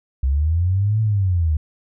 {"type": "linear two-way sweep", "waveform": "sine", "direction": "up then down", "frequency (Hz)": [63.7, 111.1, 74.1], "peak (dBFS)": -15, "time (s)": [0.23, 1.57], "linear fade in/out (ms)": 5, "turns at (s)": 1.01, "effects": []}